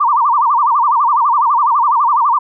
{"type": "tone with vibrato", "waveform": "sine", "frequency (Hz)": 1048, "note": "C6", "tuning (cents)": 2, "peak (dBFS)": -9, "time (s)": [0, 2.39], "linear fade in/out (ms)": 10, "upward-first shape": "sine", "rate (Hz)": 12, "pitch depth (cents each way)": 240, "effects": []}